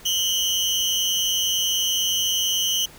30% pulse tone pair together, 2940 / 3129 Hz, F#7 / G7, -12 / -4 cents, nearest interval minor second, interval 108 cents, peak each -20 dBFS, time 0.05-2.86 s, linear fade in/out 10 ms, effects pink hiss -46 dBFS RMS until 2.98 s

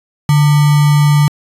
sine tone with sample-and-hold, 146.83 Hz, D3, in tune, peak -6 dBFS, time 0.29-1.28 s, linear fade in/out 2 ms, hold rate 1050 Hz, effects resampled to 32000 Hz

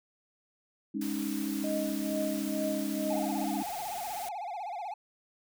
sine chord, Ab suspended fourth, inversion none, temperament equal, 207.7 / 277.2 / 311.1 Hz, Ab3 / Db4 / Eb4, 0 / 0 / 0 cents, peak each -35 dBFS, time 0.94-3.63 s, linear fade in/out 10 ms
white noise, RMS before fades -43 dBFS, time 1.01-4.29 s, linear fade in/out 5 ms
sine tone with tremolo, 622.3 Hz, D#5, in tune, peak -30 dBFS, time 1.64-3.44 s, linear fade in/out 0 ms, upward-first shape triangle, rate 2.2 Hz, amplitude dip 95%
triangle tone with vibrato, 771 Hz, G5, 29 cents flat, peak -33 dBFS, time 3.1-4.94 s, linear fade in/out 5 ms, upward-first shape sine, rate 16 Hz, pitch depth 200 cents each way
effects none

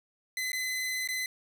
sawtooth tone with dropouts, 2028 Hz, B6, 45 cents sharp, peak -27 dBFS, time 0.37-1.26 s, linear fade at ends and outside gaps 2 ms, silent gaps 0.519-0.53 / 1.075-1.087 s, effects none

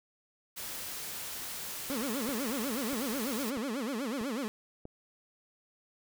white noise, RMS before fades -40 dBFS, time 0.56-3.51 s, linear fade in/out 20 ms
30% pulse tone with vibrato, 246.9 Hz, B3, in tune, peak -30 dBFS, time 1.9-4.48 s, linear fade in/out 0 ms, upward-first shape sine, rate 8.1 Hz, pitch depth 270 cents each way
click train, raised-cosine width 2 ms, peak -30 dBFS, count 5, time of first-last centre 2.29-4.854 s, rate 1.56 Hz
effects none

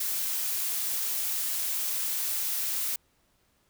blue noise, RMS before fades -30 dBFS, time 0-2.96 s, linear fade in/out 5 ms, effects pink hiss -69 dBFS RMS until 3.69 s

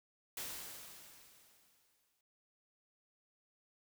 white noise with exponential decay, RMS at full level -42 dBFS, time 0.37-2.21 s, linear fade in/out 2 ms, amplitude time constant 400 ms, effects none

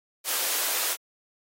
white high-pass noise, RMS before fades -27 dBFS, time 0.24-0.97 s, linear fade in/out 50 ms, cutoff 370 Hz, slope 24 dB/octave, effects AAC 48 kbps

